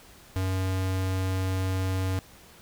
square tone, 94.1 Hz, F#2, 30 cents sharp, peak -26 dBFS, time 0.36-2.19 s, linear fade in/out 0 ms, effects pink hiss -52 dBFS RMS until 2.61 s

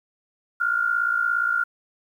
sine tone pair together, 1396 / 1453.2 Hz, F6 / F#6, -1 / -32 cents, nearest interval minor second, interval 69 cents, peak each -21 / -25 dBFS, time 0.6-1.64 s, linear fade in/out 10 ms, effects 9-bit

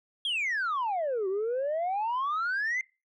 sine exponential two-way sweep, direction down then up, 3357 to 370 to 2107 Hz, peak -25 dBFS, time 0.25-2.81 s, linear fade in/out 2 ms, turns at 1.28 s, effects noise-tail reverb RT60 0.3 s tail -26 dB re dry + tanh soft clip ceiling -25 dBFS

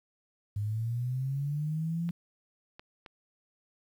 sine linear sweep, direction up, 101.1 to 173.1 Hz, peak -29 dBFS, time 0.56-2.11 s, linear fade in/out 5 ms
clicks, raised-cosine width 0.3 ms, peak -30 dBFS, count 3, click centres 2.091 / 2.795 / 3.062 s
effects 10-bit

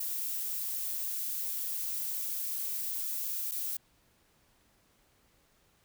violet noise with dropouts, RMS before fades -35 dBFS, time 0-3.77 s, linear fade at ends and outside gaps 5 ms, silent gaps 3.513-3.518 s, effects pink hiss -68 dBFS RMS until 5.84 s

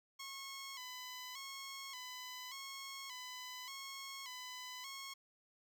10% pulse tone with vibrato, 1046.5 Hz, C6, in tune, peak -38 dBFS, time 0.19-5.14 s, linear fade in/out 10 ms, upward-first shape square, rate 0.86 Hz, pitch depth 72 cents each way, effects none

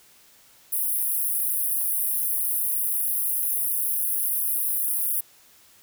pink high-pass noise, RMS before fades -25 dBFS, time 0.72-5.21 s, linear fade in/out 10 ms, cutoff 9800 Hz, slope 96 dB/octave, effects white hiss -55 dBFS RMS until 5.82 s

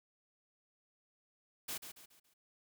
white noise with echo, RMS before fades -41 dBFS, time 1.68-1.78 s, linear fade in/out 10 ms, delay 140 ms, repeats 4, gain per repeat -8 dB, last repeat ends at 2.34 s, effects none

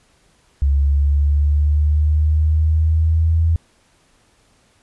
sine linear sweep, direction up, 69.3 to 82.41 Hz, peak -12 dBFS, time 0.62-3.56 s, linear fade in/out 0 ms, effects pink hiss -57 dBFS RMS until 4.82 s + resampled to 24000 Hz

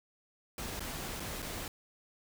pink noise with dropouts, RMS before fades -40 dBFS, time 0.58-1.68 s, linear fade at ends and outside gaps 2 ms, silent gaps 0.795-0.804 / 1.198-1.202 / 1.421-1.425 s, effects none

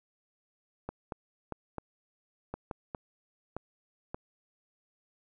clicks, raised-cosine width 1 ms, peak -22 dBFS, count 9, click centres 0.89 / 1.122 / 1.523 / 1.783 / 2.54 / 2.712 / 2.948 / 3.566 / 4.145 s, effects none

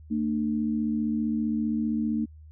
sine tone pair together, 225 / 300.3 Hz, A3 / D4, +39 / +39 cents, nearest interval perfect fourth, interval 500 cents, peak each -25 / -30 dBFS, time 0.1-2.26 s, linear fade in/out 20 ms, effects added 77 Hz sine -45 dBFS peak until 2.51 s

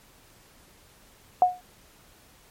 sine tone with exponential decay, 726 Hz, F#5, 33 cents flat, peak -11 dBFS, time 1.42-1.61 s, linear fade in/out 1 ms, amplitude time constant 40 ms, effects pink hiss -56 dBFS RMS until 2.5 s + MP3 64 kbps

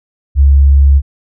sine tone, 69.5 Hz, C#2, 5 cents sharp, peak -3 dBFS, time 0.35-1.02 s, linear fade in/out 50 ms, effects none

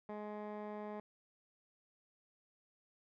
15% pulse tone with low-pass filter, 210 Hz, G#3, 19 cents sharp, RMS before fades -45 dBFS, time 0.09-1 s, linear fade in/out 2 ms, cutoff 1300 Hz, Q 1.2, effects none

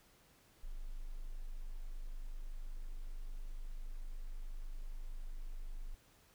sine tone, 25.2 Hz, G0, 49 cents sharp, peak -40 dBFS, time 0.63-5.95 s, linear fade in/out 10 ms, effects pink hiss -67 dBFS RMS until 6.34 s

